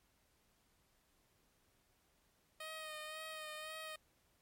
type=tone with vibrato; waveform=10% pulse; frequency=622.3 Hz; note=D#5; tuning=in tune; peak=-37 dBFS; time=2.6-3.96 s; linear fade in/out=5 ms; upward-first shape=sine; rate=1.9 Hz; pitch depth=29 cents each way; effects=pink hiss -75 dBFS RMS until 4.41 s + MP3 64 kbps